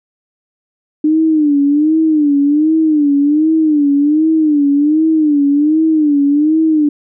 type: tone with vibrato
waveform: sine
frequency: 300.7 Hz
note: D4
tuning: 41 cents sharp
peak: -8 dBFS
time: 1.04-6.89 s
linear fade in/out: 5 ms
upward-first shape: sine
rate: 1.3 Hz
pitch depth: 110 cents each way
effects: none